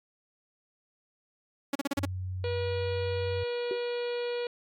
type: tone bursts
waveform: sawtooth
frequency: 280 Hz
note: C#4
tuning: 18 cents sharp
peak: -23 dBFS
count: 6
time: 1.73-2.054 s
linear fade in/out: 5 ms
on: 24 ms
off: 36 ms
type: tone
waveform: sine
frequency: 92.5 Hz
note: F#2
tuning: in tune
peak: -32 dBFS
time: 1.97-3.44 s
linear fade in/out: 10 ms
type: harmonic tone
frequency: 481.9 Hz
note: B4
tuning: 43 cents flat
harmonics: 1 / 2 / 3 / 4 / 5 / 6 / 7 / 8 / 9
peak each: -30 / -45 / -46 / -49 / -45 / -48 / -49 / -51 / -48 dBFS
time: 2.44-4.47 s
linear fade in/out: 2 ms
type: tone with exponential decay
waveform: sine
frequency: 385.2 Hz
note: G4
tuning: 30 cents flat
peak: -26 dBFS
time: 3.71-3.83 s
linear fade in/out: 2 ms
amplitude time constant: 26 ms
effects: AAC 64 kbps